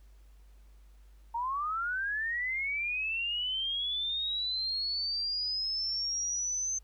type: linear sweep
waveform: sine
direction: up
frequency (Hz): 910 to 6260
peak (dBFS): -30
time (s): 1.34-6.79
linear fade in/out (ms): 10
effects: added 50 Hz sine -53 dBFS peak until 6.83 s + pink hiss -70 dBFS RMS until 6.83 s